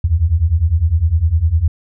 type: beating tone pair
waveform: sine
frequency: 75.9 / 85.8 Hz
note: D#2 / F2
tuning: -42 / -30 cents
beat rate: 9.9 Hz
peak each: -15 / -13 dBFS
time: 0.04-1.68 s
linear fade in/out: 5 ms
effects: none